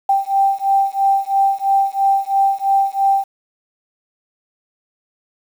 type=beating tone pair; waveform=sine; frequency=784 / 787 Hz; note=G5 / G5; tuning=0 / +7 cents; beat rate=3 Hz; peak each=-16 dBFS; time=0.09-3.24 s; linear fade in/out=5 ms; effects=7-bit